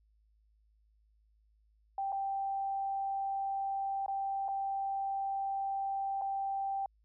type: tone with dropouts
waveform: sine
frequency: 784 Hz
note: G5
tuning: in tune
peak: -32 dBFS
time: 1.98-6.86 s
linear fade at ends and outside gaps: 2 ms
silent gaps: 2.121-2.126 / 4.062-4.081 / 4.482-4.486 / 6.214-6.218 s
effects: added 53 Hz sine -66 dBFS peak until 7.04 s